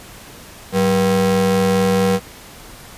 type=ring-modulated tone; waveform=square; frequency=146.4 Hz; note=D3; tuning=5 cents flat; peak=-11 dBFS; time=0.72-2.2 s; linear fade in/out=50 ms; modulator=335 Hz; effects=pink hiss -39 dBFS RMS until 2.97 s + resampled to 32000 Hz